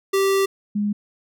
square / sine tone pair in turn, 390 / 206.6 Hz, G4 / G#3, -9 / -9 cents, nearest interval major seventh, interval 1100 cents, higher first, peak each -17 / -19 dBFS, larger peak first, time 0.13-0.46 / 0.75-0.93 s, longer first, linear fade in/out 10 ms, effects none

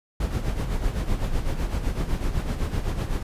brown noise with tremolo, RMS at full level -23 dBFS, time 0.2-3.23 s, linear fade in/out 5 ms, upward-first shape sine, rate 7.9 Hz, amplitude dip 60%, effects resampled to 32000 Hz

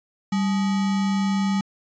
sine tone with sample-and-hold, 196 Hz, G3, in tune, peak -19 dBFS, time 0.32-1.61 s, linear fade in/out 5 ms, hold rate 1050 Hz, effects resampled to 16000 Hz

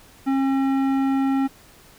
sine tone with tanh clipping, 270 Hz, C#4, 45 cents flat, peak -20 dBFS, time 0.26-1.48 s, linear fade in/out 20 ms, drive 14 dB, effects pink hiss -50 dBFS RMS until 1.98 s

